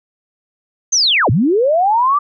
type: linear two-way sweep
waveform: sine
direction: down then up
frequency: 6460 to 93.3 to 1193 Hz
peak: -10 dBFS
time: 0.92-2.19 s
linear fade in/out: 10 ms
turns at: 1.3 s
effects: none